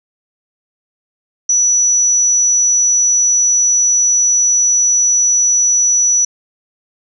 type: tone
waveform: sine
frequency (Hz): 5910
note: F#8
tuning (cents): -3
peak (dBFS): -9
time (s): 1.49-6.25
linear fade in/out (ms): 5
effects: none